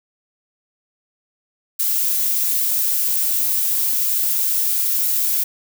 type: noise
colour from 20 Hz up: violet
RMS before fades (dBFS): -19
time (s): 1.79-5.44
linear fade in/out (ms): 10
effects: none